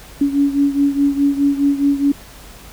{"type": "beating tone pair", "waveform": "sine", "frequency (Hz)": [280.9, 285.7], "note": ["C#4", "D4"], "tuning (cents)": [23, -48], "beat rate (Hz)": 4.8, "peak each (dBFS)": [-14, -18], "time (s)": [0.21, 2.12], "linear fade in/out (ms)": 5, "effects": ["added 50 Hz sine -43 dBFS peak until 2.72 s", "pink hiss -40 dBFS RMS until 2.72 s"]}